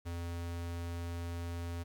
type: tone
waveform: square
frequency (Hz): 85.5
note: F2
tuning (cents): -36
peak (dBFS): -38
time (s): 0.05-1.84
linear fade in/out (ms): 20
effects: 11-bit